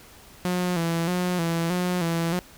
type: tone with vibrato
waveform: sawtooth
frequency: 173.2 Hz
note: F3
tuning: 14 cents flat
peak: -19 dBFS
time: 0.45-2.39 s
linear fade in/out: 0 ms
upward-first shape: square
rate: 1.6 Hz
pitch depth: 64 cents each way
effects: pink hiss -49 dBFS RMS until 2.57 s